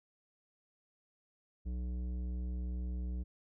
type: tone with tanh clipping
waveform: sine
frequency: 61.3 Hz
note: B1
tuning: 12 cents flat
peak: -37 dBFS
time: 1.65-3.24 s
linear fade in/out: 20 ms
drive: 12 dB
effects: none